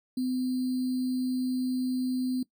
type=tone with sample-and-hold; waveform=sine; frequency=255 Hz; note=C4; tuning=44 cents flat; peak=-26 dBFS; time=0.17-2.43 s; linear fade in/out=5 ms; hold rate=4410 Hz; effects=noise-tail reverb RT60 0.1 s tail -20 dB re dry